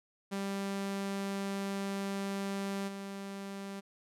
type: tone with level steps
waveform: sawtooth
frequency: 197.1 Hz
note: G3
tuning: 10 cents sharp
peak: -30 / -36 dBFS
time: 0.31-3.81 s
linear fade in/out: 20 ms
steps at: 2.87 s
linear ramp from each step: 20 ms
effects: low-pass 12000 Hz 12 dB/octave